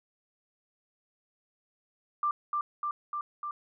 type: tone with echo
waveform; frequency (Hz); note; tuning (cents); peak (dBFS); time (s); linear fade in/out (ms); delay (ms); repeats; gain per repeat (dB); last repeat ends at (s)
sine; 1184; D6; +14; -25; 2.23-2.31; 2; 300; 4; -2; 3.51
effects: none